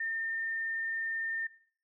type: tone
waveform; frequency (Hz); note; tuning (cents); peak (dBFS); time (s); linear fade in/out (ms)
sine; 1811; A6; +49; -32; 0-1.47; 5
effects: noise-tail reverb RT60 0.5 s tail -17 dB re dry